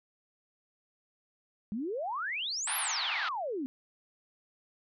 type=exponential two-way sweep; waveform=sine; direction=up then down; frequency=196 to 11730 to 247.9 Hz; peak=-32 dBFS; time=1.72-3.66 s; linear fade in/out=0 ms; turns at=2.77 s
type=band-pass noise; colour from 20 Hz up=pink; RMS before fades=-36 dBFS; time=2.67-3.29 s; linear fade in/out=5 ms; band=790 to 4500 Hz; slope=48 dB/octave
effects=none